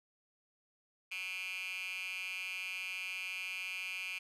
10% pulse tone with high-pass filter, 185.8 Hz, F#3, 7 cents sharp, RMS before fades -41 dBFS, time 1.11-4.19 s, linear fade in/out 10 ms, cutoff 2400 Hz, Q 9.4, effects resampled to 32000 Hz

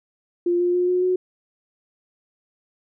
sine tone with pitch steps, 349.2 / 353.5 / 357.8 / 362.1 / 366.6 Hz, F4 / F4 / F4 / F#4 / F#4, 0 / +21 / +42 / -37 / -16 cents, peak -17 dBFS, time 0.46-1.16 s, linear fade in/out 5 ms, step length 140 ms, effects none

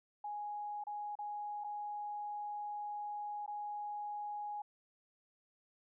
sine tone with dropouts, 830.6 Hz, G#5, in tune, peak -39 dBFS, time 0.24-4.62 s, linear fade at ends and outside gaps 5 ms, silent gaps 0.839-0.868 / 1.154-1.188 / 1.639-1.643 / 3.463-3.477 s, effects none

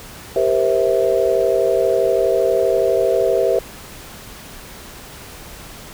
sine chord, C dominant seventh, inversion second, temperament just, 392.4 / 470.9 / 523.3 / 654.1 Hz, G4 / Bb4 / C5 / E5, +2 / +18 / 0 / -14 cents, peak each -19 dBFS, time 0.36-3.59 s, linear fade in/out 2 ms, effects pink hiss -37 dBFS RMS until 5.93 s

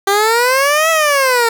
15% pulse exponential two-way sweep, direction up then down, 390 to 658 to 453.4 Hz, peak -4 dBFS, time 0.07-1.49 s, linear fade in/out 5 ms, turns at 0.9 s, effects none

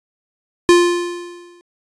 square tone with exponential decay, 349.2 Hz, F4, in tune, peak -6 dBFS, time 0.69-1.61 s, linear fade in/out 0 ms, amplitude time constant 200 ms, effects resampled to 22050 Hz

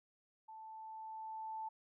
sine tone with level ramp, 880 Hz, A5, in tune, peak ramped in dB -50 to -40 dBFS, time 0.48-1.69 s, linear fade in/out 10 ms, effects none

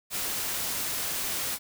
white noise, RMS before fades -31 dBFS, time 0.1-1.59 s, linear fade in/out 50 ms, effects none

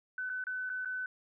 sine tone with dropouts, 1508 Hz, F#6, 32 cents sharp, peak -34 dBFS, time 0.18-1.06 s, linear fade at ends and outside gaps 2 ms, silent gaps 0.294-0.298 / 0.44-0.468 / 0.694-0.699 / 0.849-0.856 s, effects none

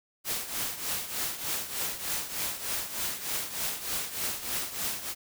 white noise with tremolo, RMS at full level -30 dBFS, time 0.24-5.15 s, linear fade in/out 50 ms, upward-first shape triangle, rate 3.3 Hz, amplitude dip 75%, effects none

